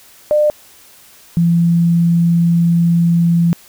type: tone pair in turn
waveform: sine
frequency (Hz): 600 / 169.79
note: D5 / F3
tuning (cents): +37 / -49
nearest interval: octave + minor seventh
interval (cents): 2186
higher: first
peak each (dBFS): -9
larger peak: neither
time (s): 0.31-0.5 / 1.37-3.53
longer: second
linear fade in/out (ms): 0
effects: white hiss -44 dBFS RMS until 3.68 s